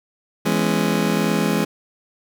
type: chord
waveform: 30% pulse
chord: C# minor seventh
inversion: first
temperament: just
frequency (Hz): 166.31 / 207.9 / 249.5 / 277.2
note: E3 / G#3 / B3 / C#4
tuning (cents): +16 / +2 / +18 / 0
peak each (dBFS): -20 / -18 / -24 / -23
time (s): 0.45-1.65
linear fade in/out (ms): 10
effects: none